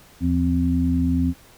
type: tone cluster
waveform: sine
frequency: 79.2 / 169.7 / 259.5 Hz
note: D#2 / F3 / C4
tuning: +31 / -49 / -14 cents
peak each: -22 / -24 / -20 dBFS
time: 0.2-1.34 s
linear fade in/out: 50 ms
effects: pink hiss -50 dBFS RMS until 1.57 s